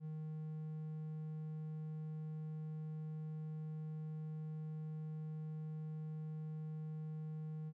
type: tone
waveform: triangle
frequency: 155.6 Hz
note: D#3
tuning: in tune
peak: -40 dBFS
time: 0-7.73 s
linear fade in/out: 50 ms
effects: none